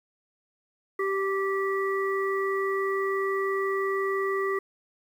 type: harmonic tone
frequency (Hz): 389.8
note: G4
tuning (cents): -10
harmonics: 1 / 3 / 5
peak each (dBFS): -26 / -31 / -33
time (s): 0.99-4.59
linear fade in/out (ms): 5
effects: 9-bit